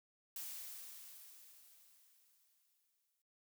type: noise with exponential decay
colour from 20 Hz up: blue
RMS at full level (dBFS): -45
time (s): 0.36-3.22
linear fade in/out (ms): 2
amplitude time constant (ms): 620
effects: noise-tail reverb RT60 0.4 s tail -20 dB re dry